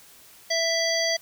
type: harmonic tone with a mistuned harmonic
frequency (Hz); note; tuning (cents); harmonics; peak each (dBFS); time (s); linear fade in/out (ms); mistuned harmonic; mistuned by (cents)
661; E5; +5; 1 / 3 / 5 / 7 / 9; -26 / -28 / -32 / -27 / -30; 0.5-1.17; 10; 7; +16
effects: white hiss -51 dBFS RMS until 1.21 s